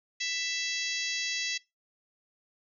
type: harmonic tone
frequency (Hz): 662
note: E5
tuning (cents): +7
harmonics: 3 / 4 / 5 / 6 / 7 / 8 / 9 / 10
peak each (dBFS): -36 / -37 / -38 / -39 / -39 / -40 / -41 / -41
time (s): 0.2-1.58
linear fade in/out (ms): 10
effects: noise-tail reverb RT60 0.2 s tail -20 dB re dry